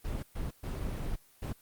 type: noise bursts at uneven times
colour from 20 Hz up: brown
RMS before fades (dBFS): -35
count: 4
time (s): 0.04-0.23 / 0.35-0.51 / 0.63-1.16 / 1.42-1.53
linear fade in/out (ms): 10
effects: white hiss -62 dBFS RMS until 1.61 s + Opus 24 kbps